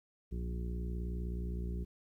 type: harmonic tone with a mistuned harmonic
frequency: 59.4 Hz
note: A#1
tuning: 33 cents sharp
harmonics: 1 / 2 / 3 / 4 / 5 / 6 / 7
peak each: -36 / -47 / -43 / -53 / -56 / -50 / -53 dBFS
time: 0.31-1.85 s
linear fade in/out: 20 ms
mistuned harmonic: 1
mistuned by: +87 cents
effects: 12-bit